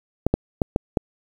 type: clicks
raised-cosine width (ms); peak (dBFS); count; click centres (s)
2; -4; 5; 0.266 / 0.34 / 0.618 / 0.761 / 0.972
effects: 7-bit